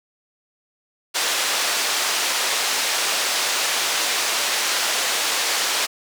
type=band-pass noise; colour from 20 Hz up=white; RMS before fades=-22 dBFS; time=1.14-5.87 s; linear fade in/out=20 ms; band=480 to 6200 Hz; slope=12 dB/octave; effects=none